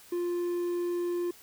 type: tone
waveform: triangle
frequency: 350 Hz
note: F4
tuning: 4 cents sharp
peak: -26 dBFS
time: 0.12-1.31 s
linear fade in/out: 5 ms
effects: white hiss -54 dBFS RMS until 1.42 s